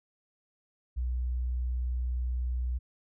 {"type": "tone", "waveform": "sine", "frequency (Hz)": 61.74, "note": "B1", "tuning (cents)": 0, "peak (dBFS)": -28, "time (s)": [0.96, 2.79], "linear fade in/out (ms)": 20, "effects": []}